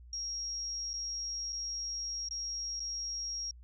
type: tone with dropouts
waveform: sine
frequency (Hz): 5600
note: F8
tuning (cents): +4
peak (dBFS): -35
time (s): 0.13-3.51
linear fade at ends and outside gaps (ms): 2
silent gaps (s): 0.933-0.938 / 1.524-1.528 / 2.287-2.309 / 2.796-2.802
effects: added 60 Hz sine -50 dBFS peak until 3.63 s